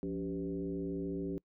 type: tone with frequency modulation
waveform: sine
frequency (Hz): 282.5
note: C#4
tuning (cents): +33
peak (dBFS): -34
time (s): 0.03-1.38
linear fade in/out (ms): 0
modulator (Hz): 107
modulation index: 1.3
effects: noise-tail reverb RT60 0.1 s tail -25 dB re dry

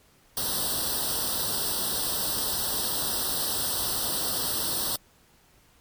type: noise with comb filter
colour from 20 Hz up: white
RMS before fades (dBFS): -28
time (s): 0.37-4.96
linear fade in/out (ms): 2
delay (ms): 0.22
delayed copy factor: +1
effects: pink hiss -60 dBFS RMS until 5.8 s + MP3 96 kbps

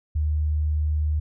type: tone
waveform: sine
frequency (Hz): 76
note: D#2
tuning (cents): -40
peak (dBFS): -20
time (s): 0.15-1.2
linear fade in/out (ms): 10
effects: none

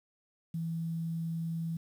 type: tone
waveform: sine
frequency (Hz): 164.81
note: E3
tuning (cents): 0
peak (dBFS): -32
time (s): 0.54-1.77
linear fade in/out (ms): 5
effects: 10-bit

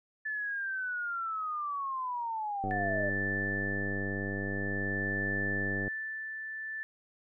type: linear sweep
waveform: sine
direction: down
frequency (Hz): 1749 to 587.3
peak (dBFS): -32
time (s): 0.25-3.1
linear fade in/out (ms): 10
type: click train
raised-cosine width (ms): 2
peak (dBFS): -24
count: 321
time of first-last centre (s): 2.64-5.879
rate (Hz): 98.8
type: tone with tremolo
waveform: sine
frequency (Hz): 1760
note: A6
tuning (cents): 0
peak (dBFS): -31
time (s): 2.71-6.83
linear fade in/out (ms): 0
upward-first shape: sine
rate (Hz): 0.47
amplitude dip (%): 50
effects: none

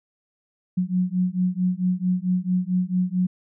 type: beating tone pair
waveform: sine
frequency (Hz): 180 / 184.5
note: F#3 / F#3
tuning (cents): -47 / -5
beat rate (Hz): 4.5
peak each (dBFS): -23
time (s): 0.77-3.27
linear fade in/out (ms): 10
effects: none

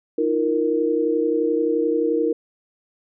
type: chord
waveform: sine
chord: Eb suspended second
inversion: none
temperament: equal with one note detuned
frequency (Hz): 311.1 / 342.6 / 466.2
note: Eb4 / F4 / Bb4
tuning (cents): 0 / -33 / 0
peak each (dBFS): -23 / -24 / -20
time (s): 0.18-2.33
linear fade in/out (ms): 5
effects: none

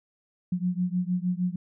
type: beating tone pair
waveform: sine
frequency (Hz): 177.3 / 183.8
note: F3 / F#3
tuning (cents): +26 / -11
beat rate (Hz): 6.5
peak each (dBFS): -27 / -28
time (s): 0.52-1.56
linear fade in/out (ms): 5
effects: none

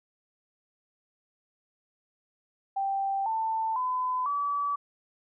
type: tone with pitch steps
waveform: sine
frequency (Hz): 784 / 890.2 / 1010.9 / 1147.8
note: G5 / A5 / B5 / D6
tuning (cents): 0 / +20 / +40 / -40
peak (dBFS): -26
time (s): 2.76-4.76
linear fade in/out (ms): 10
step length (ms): 500
effects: none

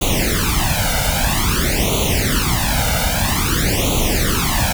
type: noise with flanger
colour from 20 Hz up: pink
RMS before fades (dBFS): -17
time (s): 0.01-4.73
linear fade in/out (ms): 10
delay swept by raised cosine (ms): 0.29 to 1.39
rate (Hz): 0.51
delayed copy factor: +1
effects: none

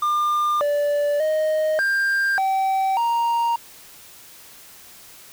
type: tone with pitch steps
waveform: triangle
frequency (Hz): 1200 / 582 / 622 / 1592 / 770 / 934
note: D6 / D5 / D#5 / G6 / G5 / A#5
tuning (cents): +37 / -16 / -1 / +26 / -31 / +3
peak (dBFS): -16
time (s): 0.02-3.56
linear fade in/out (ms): 5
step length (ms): 590
effects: white hiss -45 dBFS RMS until 5.32 s

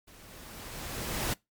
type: noise with level ramp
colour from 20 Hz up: pink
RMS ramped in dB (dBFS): -54 to -30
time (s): 0.07-1.34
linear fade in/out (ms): 10
effects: noise-tail reverb RT60 0.2 s tail -24 dB re dry + MP3 96 kbps

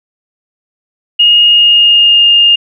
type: tone with pitch glide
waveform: sine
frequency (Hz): 2859 to 2825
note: F7 to F7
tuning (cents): +40 to +19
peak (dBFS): -3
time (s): 1.19-2.56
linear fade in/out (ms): 10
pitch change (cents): -21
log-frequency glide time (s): 1.43-2.29
effects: none

